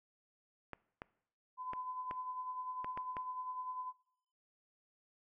clicks, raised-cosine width 0.5 ms, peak -28 dBFS, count 7, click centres 0.733 / 1.019 / 1.734 / 2.111 / 2.845 / 2.975 / 3.168 s
sine tone with tremolo, 1012 Hz, B5, 42 cents sharp, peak -38 dBFS, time 1.57-3.93 s, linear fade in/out 50 ms, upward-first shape sine, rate 10 Hz, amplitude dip 50%
effects noise-tail reverb RT60 0.7 s tail -22 dB re dry

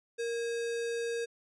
sine tone with sample-and-hold, 466.2 Hz, A#4, in tune, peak -31 dBFS, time 0.18-1.26 s, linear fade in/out 20 ms, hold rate 2100 Hz, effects resampled to 22050 Hz

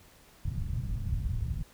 white low-pass noise, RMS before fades -32 dBFS, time 0.45-1.63 s, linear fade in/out 5 ms, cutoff 120 Hz, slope 24 dB/octave, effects pink hiss -58 dBFS RMS until 1.73 s

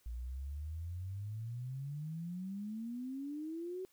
sine exponential sweep, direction up, 56.7 to 380 Hz, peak -39 dBFS, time 0.06-3.85 s, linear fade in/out 0 ms, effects white hiss -71 dBFS RMS until 3.92 s

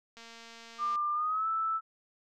click train, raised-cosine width 0.2 ms, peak -33 dBFS, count 182, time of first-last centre 0.17-0.957 s, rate 230 Hz
sine tone with pitch glide, 1194 to 1317.2 Hz, D6 to E6, +28 to -2 cents, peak -28 dBFS, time 0.78-1.81 s, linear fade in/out 50 ms, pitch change +170 cents, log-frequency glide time 1.13-1.47 s
effects none

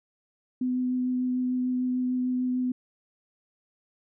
sine tone with vibrato, 252.1 Hz, B3, 36 cents sharp, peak -24 dBFS, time 0.61-2.72 s, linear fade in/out 5 ms, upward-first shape sine, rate 6.7 Hz, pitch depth 9 cents each way, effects none

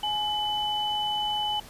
sine tone pair together, 841.8 / 3000 Hz, G#5 / F#7, +23 / +23 cents, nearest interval octave + minor seventh, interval 2200 cents, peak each -28 dBFS, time 0.03-1.6 s, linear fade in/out 5 ms, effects pink hiss -47 dBFS RMS until 1.69 s + resampled to 32000 Hz

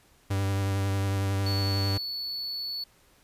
45% pulse tone with vibrato, 98 Hz, G2, in tune, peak -25 dBFS, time 0.3-1.98 s, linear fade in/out 10 ms, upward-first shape triangle, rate 11 Hz, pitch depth 25 cents each way
triangle tone, 4435 Hz, C#8, in tune, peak -30 dBFS, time 1.46-2.84 s, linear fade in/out 5 ms
effects pink hiss -61 dBFS RMS until 3.23 s + resampled to 32000 Hz

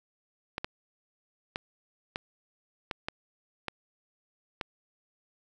clicks, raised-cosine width 0.3 ms, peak -16 dBFS, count 8, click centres 0.581 / 0.645 / 1.559 / 2.159 / 2.912 / 3.085 / 3.683 / 4.612 s, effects 9-bit

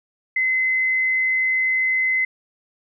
sine tone, 2047 Hz, C7, 38 cents flat, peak -17 dBFS, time 0.36-2.25 s, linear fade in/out 5 ms, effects none

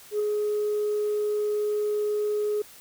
sine tone with ADSR envelope, 419.5 Hz, G#4, 17 cents sharp, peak -19 dBFS, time 0.11-2.62 s, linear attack 87 ms, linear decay 6 ms, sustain -3 dB, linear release 5 ms, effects tanh soft clip ceiling -20 dBFS + white hiss -49 dBFS RMS until 2.8 s

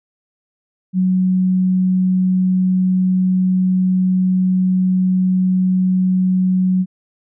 sine tone, 185.1 Hz, F#3, 1 cent sharp, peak -12 dBFS, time 0.93-6.86 s, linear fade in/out 50 ms, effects none

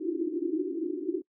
pink band-pass noise, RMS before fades -31 dBFS, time 0-1.22 s, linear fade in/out 20 ms, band 300 to 370 Hz, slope 96 dB/octave, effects noise-tail reverb RT60 0.1 s tail -24 dB re dry

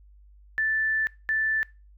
sine tone pair in turn, 1760 / 1760 Hz, A6 / A6, 0 / 0 cents, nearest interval unison, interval 0 cents, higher neither, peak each -22 dBFS, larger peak neither, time 0.58-1.07 / 1.29-1.63 s, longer first, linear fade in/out 0 ms, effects noise-tail reverb RT60 0.3 s tail -23 dB re dry + added 50 Hz sine -50 dBFS peak until 1.97 s

